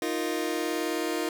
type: chord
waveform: sawtooth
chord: Eb suspended second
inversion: none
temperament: just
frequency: 311.1 / 350 / 466.7 Hz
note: Eb4 / F4 / Bb4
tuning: 0 / +4 / +2 cents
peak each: -27 / -27 / -29 dBFS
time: 0.02-1.29 s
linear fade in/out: 2 ms
effects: none